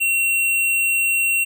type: tone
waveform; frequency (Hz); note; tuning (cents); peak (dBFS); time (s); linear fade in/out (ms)
square; 2732; F7; -39; -17; 0-1.45; 20
effects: none